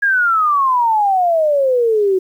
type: exponential sweep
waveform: sine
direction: down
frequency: 1661.2 to 367.6 Hz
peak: -11 dBFS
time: 0.02-2.19 s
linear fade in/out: 10 ms
effects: 8-bit